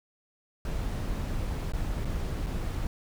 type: noise with dropouts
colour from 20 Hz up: brown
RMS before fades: -31 dBFS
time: 0.65-2.87 s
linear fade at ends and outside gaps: 1 ms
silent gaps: 1.721-1.735 / 2.048-2.054 / 2.463-2.467 s
effects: none